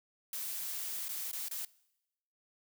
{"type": "noise with dropouts", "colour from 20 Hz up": "blue", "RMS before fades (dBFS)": -39, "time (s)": [0.33, 1.65], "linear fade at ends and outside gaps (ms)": 2, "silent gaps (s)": [[1.084, 1.09], [1.315, 1.33], [1.485, 1.511]], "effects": ["noise-tail reverb RT60 0.9 s tail -22 dB re dry"]}